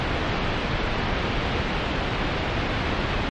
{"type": "low-pass noise", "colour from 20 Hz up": "pink", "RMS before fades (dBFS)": -25, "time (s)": [0, 3.29], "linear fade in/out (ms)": 0, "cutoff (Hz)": 3500, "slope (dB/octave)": 24, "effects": ["MP3 48 kbps"]}